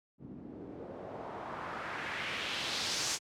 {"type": "noise with low-pass filter sweep", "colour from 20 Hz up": "white", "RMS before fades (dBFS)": -39, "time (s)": [0.18, 3.19], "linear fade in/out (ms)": 50, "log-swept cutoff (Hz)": [220, 6900], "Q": 1.7, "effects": ["high-pass 80 Hz 12 dB/octave"]}